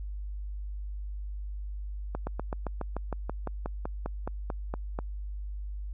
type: slowing click train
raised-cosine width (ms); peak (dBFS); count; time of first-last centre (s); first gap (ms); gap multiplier
1; -19; 17; 2.15-4.989; 120; 1.05
effects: added 50 Hz sine -34 dBFS peak until 5.93 s